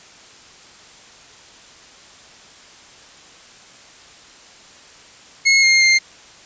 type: tone with pitch steps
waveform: sawtooth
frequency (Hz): 2170 / 2128 / 2108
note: C#7 / C7 / C7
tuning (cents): -37 / +29 / +12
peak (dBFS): -7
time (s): 5.45-5.99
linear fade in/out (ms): 20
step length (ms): 180
effects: white hiss -44 dBFS RMS until 6.45 s + resampled to 16000 Hz